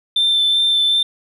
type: tone with vibrato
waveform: sine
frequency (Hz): 3554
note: A7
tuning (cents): +17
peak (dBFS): -11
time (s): 0.16-1.03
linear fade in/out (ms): 5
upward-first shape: sine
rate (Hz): 2.6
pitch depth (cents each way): 12
effects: tanh soft clip ceiling -10 dBFS